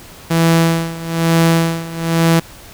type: tone with tremolo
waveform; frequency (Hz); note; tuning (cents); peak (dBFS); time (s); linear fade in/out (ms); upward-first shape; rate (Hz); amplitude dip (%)
sawtooth; 165.4; E3; +6; -5; 0.3-2.4; 10; sine; 1.1; 85
effects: pink hiss -38 dBFS RMS until 2.73 s